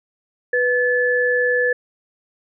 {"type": "tone pair together", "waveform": "sine", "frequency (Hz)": [493.9, 1730.3], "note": ["B4", "A6"], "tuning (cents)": [0, -29], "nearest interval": "octave + minor seventh", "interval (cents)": 2171, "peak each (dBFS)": -18, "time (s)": [0.53, 1.73], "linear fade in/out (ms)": 5, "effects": []}